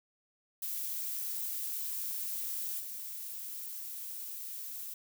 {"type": "noise with level steps", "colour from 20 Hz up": "violet", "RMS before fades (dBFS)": [-37, -42], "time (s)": [0.62, 4.94], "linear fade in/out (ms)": 5, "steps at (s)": 2.79, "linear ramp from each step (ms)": 20, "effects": []}